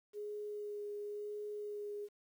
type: tone with vibrato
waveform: sine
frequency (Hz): 415.3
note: G#4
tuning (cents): 0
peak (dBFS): -40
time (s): 0.13-2.09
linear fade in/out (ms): 50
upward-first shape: sine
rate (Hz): 0.95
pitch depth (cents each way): 11
effects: 11-bit